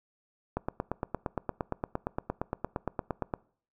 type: click train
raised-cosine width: 1 ms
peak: -16 dBFS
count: 25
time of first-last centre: 0.57-3.338 s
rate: 8.67 Hz
effects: noise-tail reverb RT60 0.5 s tail -23 dB re dry